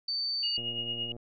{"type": "tone", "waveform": "sine", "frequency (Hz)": 4563, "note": "C#8", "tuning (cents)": 49, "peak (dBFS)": -29, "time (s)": [0.08, 0.57], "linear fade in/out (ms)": 5}
{"type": "tone with tremolo", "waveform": "sine", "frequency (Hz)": 2867, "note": "F7", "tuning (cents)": 45, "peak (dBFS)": -29, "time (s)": [0.43, 1.12], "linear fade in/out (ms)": 2, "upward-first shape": "triangle", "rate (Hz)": 8.9, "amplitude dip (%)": 65}
{"type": "click train", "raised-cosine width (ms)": 2, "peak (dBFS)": -32, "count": 70, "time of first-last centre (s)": [0.58, 1.165], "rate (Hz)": 118}
{"effects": []}